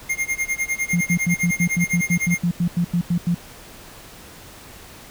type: tone with tremolo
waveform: square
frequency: 2124 Hz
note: C7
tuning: 25 cents sharp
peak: -19 dBFS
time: 0.09-2.39 s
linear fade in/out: 10 ms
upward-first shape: sine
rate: 9.9 Hz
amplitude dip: 95%
type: tone bursts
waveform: sine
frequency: 173.4 Hz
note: F3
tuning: 12 cents flat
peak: -16 dBFS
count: 15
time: 0.93-3.347 s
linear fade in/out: 5 ms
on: 79 ms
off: 88 ms
effects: pink hiss -42 dBFS RMS until 5.1 s